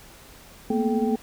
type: tone cluster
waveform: sine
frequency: 216.8 / 228.5 / 246.7 / 431.4 / 779 Hz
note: A3 / A#3 / B3 / A4 / G5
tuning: -25 / -34 / -2 / -34 / -11 cents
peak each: -33 / -24 / -27 / -26 / -31 dBFS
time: 0.7-1.16 s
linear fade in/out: 5 ms
effects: pink hiss -48 dBFS RMS until 1.22 s